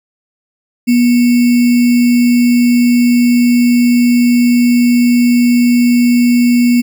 sine tone with sample-and-hold, 241.8 Hz, B3, 36 cents flat, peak -6 dBFS, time 0.87-6.82 s, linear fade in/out 20 ms, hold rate 2450 Hz, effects none

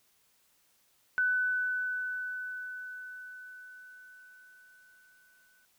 sine tone with exponential decay, 1499 Hz, F#6, 22 cents sharp, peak -24 dBFS, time 1.18-5.65 s, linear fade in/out 0 ms, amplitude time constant 970 ms, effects white hiss -69 dBFS RMS until 5.78 s

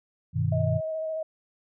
sine chord, G augmented, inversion none, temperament equal, 98 / 123.47 / 155.56 Hz, G2 / B2 / D#3, 0 / 0 / 0 cents, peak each -27 dBFS, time 0.33-0.81 s, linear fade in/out 50 ms
sine tone with vibrato, 635 Hz, D#5, 35 cents sharp, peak -28 dBFS, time 0.52-1.23 s, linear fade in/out 5 ms, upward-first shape square, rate 14 Hz, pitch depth 13 cents each way
effects none

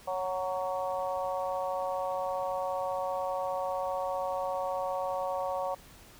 harmonic tone with a mistuned harmonic, 185 Hz, F#3, in tune, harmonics 3 / 4 / 5 / 6, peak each -33 / -35 / -37 / -39 dBFS, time 0.07-5.75 s, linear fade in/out 10 ms, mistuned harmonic 6, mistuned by +17 cents, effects pink hiss -54 dBFS RMS until 6.19 s

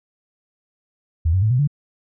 sine tone with pitch steps, 81.2 / 93.81 / 108.39 / 125.23 / 144.68 Hz, E2 / F#2 / A2 / B2 / D3, -26 / +24 / -26 / +24 / -26 cents, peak -14 dBFS, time 1.25-1.675 s, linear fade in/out 10 ms, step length 85 ms, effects none

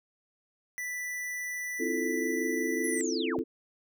square tone, 1977 Hz, B6, 1 cent sharp, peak -34 dBFS, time 0.78-3.01 s, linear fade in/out 0 ms
sine chord, F major seventh, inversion second, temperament equal with one note detuned, 261.6 / 323.8 / 349.2 / 440 Hz, C4 / E4 / F4 / A4, 0 / -31 / 0 / 0 cents, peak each -34 dBFS, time 1.79-3.44 s, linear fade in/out 20 ms
sine linear sweep, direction down, 11220 to 55.6 Hz, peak -34 dBFS, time 2.84-3.39 s, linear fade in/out 0 ms
effects none

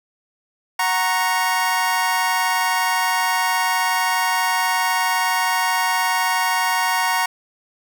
25% pulse chord, F# major, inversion none, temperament equal with one note detuned, 740 / 932.3 / 1100.4 Hz, F#5 / A#5 / C#6, 0 / 0 / -13 cents, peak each -20 / -16 / -21 dBFS, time 0.79-7.26 s, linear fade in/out 5 ms, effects none

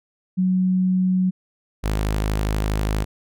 sine / sawtooth tone pair in turn, 185 / 52.37 Hz, F#3 / G#1, 0 / +15 cents, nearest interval octave + minor seventh, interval 2185 cents, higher first, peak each -16 dBFS, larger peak neither, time 0.37-1.31 / 1.83-3.05 s, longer second, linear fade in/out 20 ms, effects none

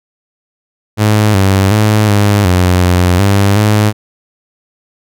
sawtooth tone with pitch steps, 106.3 / 96.8 / 106.8 / 102.5 / 90.4 / 89.6 / 99.6 / 105.7 Hz, G#2 / G2 / G#2 / G#2 / F#2 / F2 / G2 / G#2, +41 / -21 / +49 / -22 / -40 / +45 / +28 / +31 cents, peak -3 dBFS, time 0.97-3.93 s, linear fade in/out 50 ms, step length 370 ms, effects none

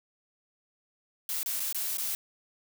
blue noise with dropouts, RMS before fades -32 dBFS, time 1.29-2.15 s, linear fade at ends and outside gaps 1 ms, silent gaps 1.431-1.46 / 1.597-1.602 / 1.726-1.746 / 1.972-1.982 s, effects none

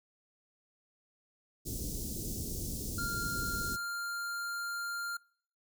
pink band-stop noise, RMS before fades -38 dBFS, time 1.65-3.77 s, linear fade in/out 20 ms, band 390 to 5400 Hz, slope 24 dB/octave
square tone, 1396.9 Hz, F6, in tune, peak -36 dBFS, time 2.98-5.17 s, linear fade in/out 5 ms
effects noise-tail reverb RT60 0.6 s tail -25 dB re dry

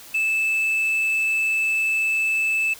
sine tone, 2626 Hz, E7, 7 cents flat, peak -16 dBFS, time 0.14-2.74 s, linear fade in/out 10 ms, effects tanh soft clip ceiling -18 dBFS + white hiss -43 dBFS RMS until 2.79 s

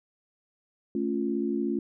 sine chord, A augmented, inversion none, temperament equal, 220 / 277.2 / 349.2 Hz, A3 / C#4 / E#4, 0 / 0 / 0 cents, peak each -30 dBFS, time 0.95-1.79 s, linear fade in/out 2 ms, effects none

